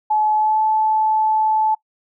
sine tone with pitch glide, 856 to 869 Hz, A5 to A5, -48 to -22 cents, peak -14 dBFS, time 0.1-1.75 s, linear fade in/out 10 ms, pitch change +26 cents, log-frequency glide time 0.35-0.61 s, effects noise-tail reverb RT60 0.1 s tail -22 dB re dry

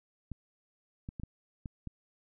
clicks, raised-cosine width 5 ms, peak -27 dBFS, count 6, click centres 0.317 / 1.089 / 1.198 / 1.235 / 1.658 / 1.873 s, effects none

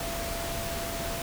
sine tone in noise, 675 Hz, E5, 41 cents sharp, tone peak -36 dBFS, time 0-1.22 s, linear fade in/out 2 ms, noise pink, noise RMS -34 dBFS, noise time 0-1.22 s, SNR -5 dB, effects none

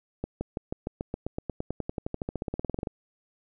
accelerating click train, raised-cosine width 2 ms, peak -17 dBFS, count 30, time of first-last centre 0.24-2.872 s, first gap 170 ms, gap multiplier 0.95, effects none

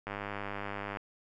click train, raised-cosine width 0.5 ms, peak -22 dBFS, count 92, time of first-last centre 0.07-0.971 s, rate 101 Hz, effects none

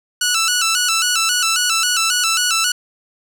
10% pulse tone with vibrato, 1395 Hz, F6, 2 cents flat, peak -6 dBFS, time 0.21-2.72 s, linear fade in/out 5 ms, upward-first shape square, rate 3.7 Hz, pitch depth 87 cents each way, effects none

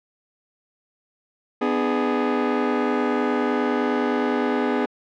sawtooth chord, G# diminished, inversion first, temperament just, 249.2 / 299 / 415.3 Hz, B3 / D4 / G#4, +16 / +31 / 0 cents, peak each -19 / -22 / -20 dBFS, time 1.61-4.86 s, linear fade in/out 10 ms, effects low-pass 2000 Hz 12 dB/octave

